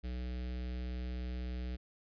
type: tone with notch filter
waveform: square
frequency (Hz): 61.74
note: B1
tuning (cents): 0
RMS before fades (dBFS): -39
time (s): 0.03-1.77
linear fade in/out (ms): 20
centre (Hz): 1000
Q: 0.87
effects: resampled to 11025 Hz